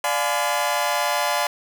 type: chord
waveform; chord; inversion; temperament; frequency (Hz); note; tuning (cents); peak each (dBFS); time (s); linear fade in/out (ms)
sawtooth; D diminished seventh; none; just; 587.3 / 704.8 / 845.8 / 1014.9; D5 / F5 / Ab5 / Cb6; 0 / +16 / +31 / +47; -22; 0.04-1.47; 2
effects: none